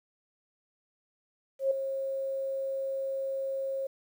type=tone with ADSR envelope; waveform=sine; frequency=540 Hz; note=C#5; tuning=45 cents flat; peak=-21 dBFS; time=1.59-3.87 s; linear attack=120 ms; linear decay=5 ms; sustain=-9 dB; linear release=6 ms; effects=10-bit

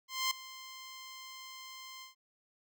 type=tone with ADSR envelope; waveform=10% pulse; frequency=1046.5 Hz; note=C6; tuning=in tune; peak=-20 dBFS; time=0.08-2.15 s; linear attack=230 ms; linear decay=4 ms; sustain=-18 dB; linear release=130 ms; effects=none

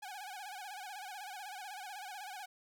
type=tone with vibrato; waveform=sawtooth; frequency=786 Hz; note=G5; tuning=4 cents sharp; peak=-40 dBFS; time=0.02-2.46 s; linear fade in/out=10 ms; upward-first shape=sine; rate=16 Hz; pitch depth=130 cents each way; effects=none

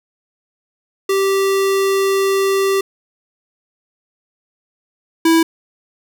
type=tone pair in turn; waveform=square; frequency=390 / 327.9 Hz; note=G4 / E4; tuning=-9 / -9 cents; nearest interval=minor third; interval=300 cents; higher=first; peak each=-14 / -10 dBFS; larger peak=second; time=1.09-2.81 / 5.25-5.43 s; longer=first; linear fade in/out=5 ms; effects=none

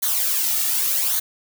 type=noise with flanger; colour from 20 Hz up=blue; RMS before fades=-21 dBFS; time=0.02-1.2 s; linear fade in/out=10 ms; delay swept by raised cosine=0.38 to 1.98 ms; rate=0.86 Hz; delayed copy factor=-0.65; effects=none

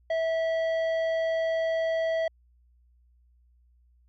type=tone with tanh clipping; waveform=sine; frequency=652 Hz; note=E5; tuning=19 cents flat; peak=-26 dBFS; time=0.1-2.28 s; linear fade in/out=5 ms; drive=10 dB; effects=added 60 Hz sine -59 dBFS peak until 4.08 s

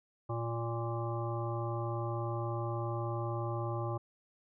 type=harmonic tone; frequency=116.54 Hz; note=A#2; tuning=in tune; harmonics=1 / 3 / 5 / 7 / 9 / 10; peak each=-35 / -40 / -42 / -43 / -45 / -45 dBFS; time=0.29-3.98 s; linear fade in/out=10 ms; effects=none

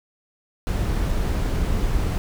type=noise; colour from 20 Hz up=brown; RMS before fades=-22 dBFS; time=0.67-2.18 s; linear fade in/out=0 ms; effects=none

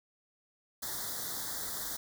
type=band-stop noise; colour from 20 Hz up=white; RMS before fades=-38 dBFS; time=0.82-1.97 s; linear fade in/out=10 ms; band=2000 to 3400 Hz; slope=96 dB/octave; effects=none

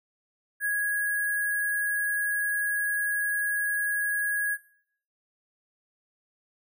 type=tone with sample-and-hold; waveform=sine; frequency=1661.2 Hz; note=G#6; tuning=in tune; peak=-24 dBFS; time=0.6-4.58 s; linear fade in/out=50 ms; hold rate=11025 Hz; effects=noise-tail reverb RT60 0.7 s tail -21 dB re dry

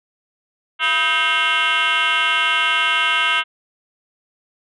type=tone with frequency modulation; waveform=sine; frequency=2154 Hz; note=C7; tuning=50 cents sharp; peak=-13 dBFS; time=0.79-3.44 s; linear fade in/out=50 ms; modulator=294 Hz; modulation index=3.6; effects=tanh soft clip ceiling -12 dBFS

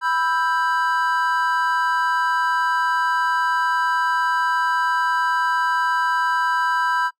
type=chord; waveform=triangle; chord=E minor; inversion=second; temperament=just; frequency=988.9 / 1318.5 / 1582.2 Hz; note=B5 / E6 / G6; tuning=+2 / 0 / +16 cents; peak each=-19 / -23 / -21 dBFS; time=0.01-7.11 s; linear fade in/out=50 ms; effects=noise-tail reverb RT60 0.1 s tail -23 dB re dry

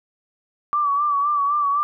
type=tone with vibrato; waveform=sine; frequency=1156 Hz; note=D6; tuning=28 cents flat; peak=-17 dBFS; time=0.73-1.83 s; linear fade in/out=0 ms; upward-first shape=sine; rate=3.9 Hz; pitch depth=55 cents each way; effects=none

